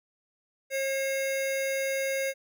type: tone pair together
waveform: square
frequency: 540 / 2150 Hz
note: C#5 / C7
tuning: -45 / +47 cents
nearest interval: 2 octaves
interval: 2392 cents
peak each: -29 / -34 dBFS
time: 0.7-2.34 s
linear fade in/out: 50 ms
effects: none